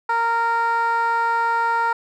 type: tone with band-pass filter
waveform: 15% pulse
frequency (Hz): 462.9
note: A#4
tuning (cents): -12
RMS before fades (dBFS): -20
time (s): 0.09-1.93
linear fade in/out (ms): 5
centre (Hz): 1100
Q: 5.1
effects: none